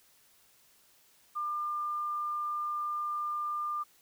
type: tone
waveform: sine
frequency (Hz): 1199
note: D6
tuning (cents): +36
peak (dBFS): -31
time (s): 1.35-3.84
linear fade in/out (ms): 20
effects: white hiss -64 dBFS RMS until 4.01 s